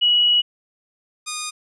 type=tone pair in turn; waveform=sine / 5% pulse; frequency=2921 / 1228.1 Hz; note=F#7 / D#6; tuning=-23 / -23 cents; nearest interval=octave + minor third; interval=1500 cents; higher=first; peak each=-13 dBFS; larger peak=neither; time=0.01-0.42 / 1.26-1.51 s; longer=first; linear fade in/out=20 ms; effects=resampled to 22050 Hz